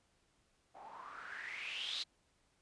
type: noise with low-pass filter sweep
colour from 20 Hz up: blue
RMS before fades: -45 dBFS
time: 0.74-2.04 s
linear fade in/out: 20 ms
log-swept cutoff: 740 to 4100 Hz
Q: 7.1
effects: pink hiss -75 dBFS RMS until 2.61 s + resampled to 22050 Hz